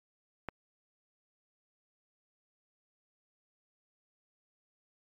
click, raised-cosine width 0.5 ms, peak -21 dBFS, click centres 0.487 s, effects MP3 32 kbps

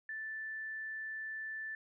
sine tone, 1760 Hz, A6, in tune, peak -39 dBFS, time 0.09-1.75 s, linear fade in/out 2 ms, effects none

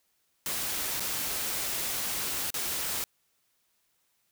white noise with dropouts, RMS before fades -32 dBFS, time 0.46-3.04 s, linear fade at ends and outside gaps 1 ms, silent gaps 0.997-1.004 / 2.504-2.541 s, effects white hiss -73 dBFS RMS until 4.31 s

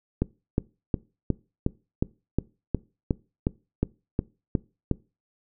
click train, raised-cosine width 3 ms, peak -9 dBFS, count 14, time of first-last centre 0.22-4.913 s, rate 2.77 Hz, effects noise-tail reverb RT60 0.3 s tail -22 dB re dry

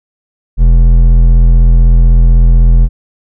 sine tone with hard clipping, 42 Hz, E1, 33 cents sharp, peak -4 dBFS, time 0.57-2.89 s, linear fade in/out 50 ms, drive 8 dB, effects none

